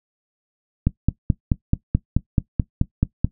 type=click train; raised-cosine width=5 ms; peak=-4 dBFS; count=12; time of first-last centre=0.87-3.246 s; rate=4.63 Hz; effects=noise-tail reverb RT60 0.1 s tail -17 dB re dry